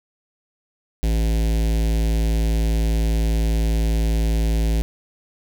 square tone with notch filter, 55 Hz, A1, in tune, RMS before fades -19 dBFS, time 1.03-4.82 s, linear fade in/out 0 ms, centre 1200 Hz, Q 0.69, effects none

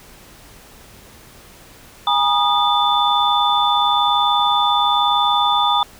sine tone cluster, 818 / 959 / 1232 / 3521 Hz, G#5 / A#5 / D#6 / A7, -26 / +49 / -17 / 0 cents, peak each -19 dBFS, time 2.07-5.83 s, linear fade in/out 2 ms, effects pink hiss -44 dBFS RMS until 5.99 s

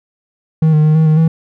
triangle tone with pitch steps, 158.4 / 152.8 / 154.3 / 158.9 / 155.3 / 161.9 Hz, D#3 / D#3 / D#3 / D#3 / D#3 / E3, +31 / -31 / -14 / +37 / -3 / -31 cents, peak -5 dBFS, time 0.62-1.28 s, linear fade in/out 5 ms, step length 110 ms, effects none

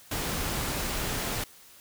pink noise, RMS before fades -31 dBFS, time 0.11-1.44 s, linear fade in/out 5 ms, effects white hiss -53 dBFS RMS until 1.8 s

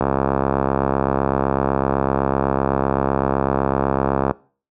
click train, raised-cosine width 1 ms, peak -3 dBFS, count 293, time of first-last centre 0.01-4.31 s, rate 67.9 Hz, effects noise-tail reverb RT60 0.4 s tail -22 dB re dry + high-pass 80 Hz 12 dB/octave

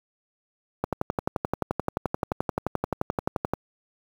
click train, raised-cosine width 1 ms, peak -10 dBFS, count 32, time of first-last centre 0.84-3.536 s, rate 11.5 Hz, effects high-pass 60 Hz 12 dB/octave + 7-bit

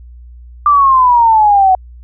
sine exponential sweep, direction down, 1190 to 740 Hz, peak -5 dBFS, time 0.66-1.75 s, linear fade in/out 2 ms, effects added 60 Hz sine -32 dBFS peak until 2.03 s

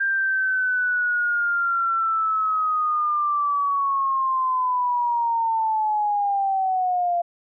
sine linear sweep, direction down, 1593 to 688 Hz, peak -19 dBFS, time 0-7.22 s, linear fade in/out 10 ms, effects none

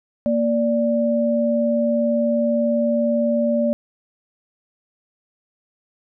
sine tone pair together, 233.1 / 585 Hz, A#3 / D5, 0 / -7 cents, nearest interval octave + major third, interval 1593 cents, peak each -19 dBFS, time 0.26-3.73 s, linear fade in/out 0 ms, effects none

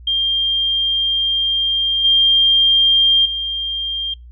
sine tone with level steps, 3196 Hz, G7, 33 cents sharp, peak -14 / -9 / -19 dBFS, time 0.07-4.14 s, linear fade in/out 5 ms, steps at 2.04 / 3.25 s, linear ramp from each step 10 ms, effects noise-tail reverb RT60 0.2 s tail -24 dB re dry + added 60 Hz sine -36 dBFS peak until 4.31 s

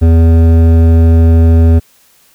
sine tone with hard clipping, 82.41 Hz, E2, in tune, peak -5 dBFS, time 0.01-1.8 s, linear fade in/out 20 ms, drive 12 dB, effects white hiss -48 dBFS RMS until 2.34 s

